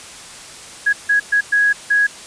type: tone bursts at uneven times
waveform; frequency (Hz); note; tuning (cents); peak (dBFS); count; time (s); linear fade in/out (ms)
sine; 1661.2; G#6; 0; -11; 5; 0.86-0.93 / 1.09-1.2 / 1.32-1.41 / 1.52-1.73 / 1.9-2.07; 10
effects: white hiss -36 dBFS RMS until 2.26 s + resampled to 22050 Hz